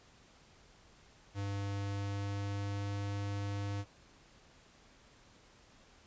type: tone with pitch glide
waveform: square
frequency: 100 to 100.75 Hz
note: G2 to G2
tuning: +35 to +48 cents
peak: -36 dBFS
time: 1.34-3.85 s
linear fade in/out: 50 ms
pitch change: +13 cents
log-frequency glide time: 1.75-2.88 s
effects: pink hiss -62 dBFS RMS until 6.06 s + resampled to 16000 Hz